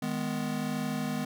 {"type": "chord", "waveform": "square", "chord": "G# minor", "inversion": "second", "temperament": "just", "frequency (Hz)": [155.74, 207.7, 249.2], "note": ["D#3", "G#3", "B3"], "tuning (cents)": [2, 0, 16], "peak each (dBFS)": [-37, -35, -34], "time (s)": [0.02, 1.25], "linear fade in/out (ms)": 5, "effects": []}